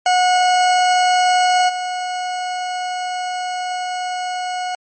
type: tone with level steps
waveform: 40% pulse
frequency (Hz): 729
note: F#5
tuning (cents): -26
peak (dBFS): -11 / -20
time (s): 0.06-4.75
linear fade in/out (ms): 2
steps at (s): 1.68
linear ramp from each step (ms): 20
effects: MP3 32 kbps